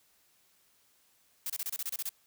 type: noise bursts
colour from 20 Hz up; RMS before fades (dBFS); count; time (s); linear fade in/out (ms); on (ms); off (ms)
blue; -35; 10; 1.46-2.092; 2; 38; 28
effects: white hiss -68 dBFS RMS until 2.26 s